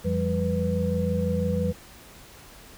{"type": "tone cluster", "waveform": "sine", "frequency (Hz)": [88.7, 171.5, 197.5, 492.9], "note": ["F2", "F3", "G3", "B4"], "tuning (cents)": [27, -31, 13, -3], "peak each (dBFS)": -28, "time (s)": [0.04, 1.73], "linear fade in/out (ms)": 20, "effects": ["pink hiss -48 dBFS RMS until 2.77 s"]}